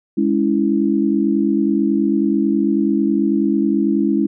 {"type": "chord", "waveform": "sine", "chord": "C# minor", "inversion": "second", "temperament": "equal with one note detuned", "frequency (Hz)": [207.7, 280.4, 329.6], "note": ["G#3", "C#4", "E4"], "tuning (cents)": [0, 20, 0], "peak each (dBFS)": -18, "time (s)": [0.17, 4.27], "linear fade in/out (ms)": 10, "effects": []}